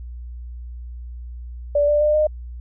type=tone with pitch steps; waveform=sine; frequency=581 / 590.8 / 600.8 / 610.9 Hz; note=D5 / D5 / D5 / D#5; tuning=-19 / +10 / +39 / -32 cents; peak=-14 dBFS; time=1.75-2.27 s; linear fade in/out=5 ms; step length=130 ms; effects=added 60 Hz sine -31 dBFS peak until 2.6 s